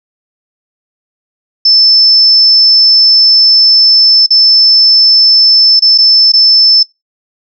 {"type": "tone with dropouts", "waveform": "sine", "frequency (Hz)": 5280, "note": "E8", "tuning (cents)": 2, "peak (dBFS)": -3, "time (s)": [1.65, 6.83], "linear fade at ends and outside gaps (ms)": 5, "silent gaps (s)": [[4.263, 4.305], [5.795, 5.821], [5.978, 5.984], [6.32, 6.335]], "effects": ["noise-tail reverb RT60 0.2 s tail -22 dB re dry"]}